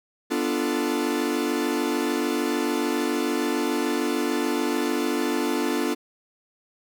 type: chord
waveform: 45% pulse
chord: B half-diminished seventh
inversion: none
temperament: equal with one note detuned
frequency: 246.9 / 293.7 / 347 / 440 Hz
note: B3 / D4 / F4 / A4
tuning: 0 / 0 / -11 / 0 cents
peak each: -29 / -27 / -28 / -30 dBFS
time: 0.3-5.95 s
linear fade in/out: 20 ms
effects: none